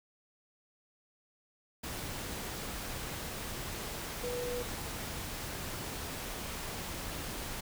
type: tone in noise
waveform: sine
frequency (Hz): 489.7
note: B4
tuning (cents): -15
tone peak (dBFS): -35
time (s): 4.23-4.63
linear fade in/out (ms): 10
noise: pink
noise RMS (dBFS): -40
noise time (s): 1.83-7.61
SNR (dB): +2
effects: none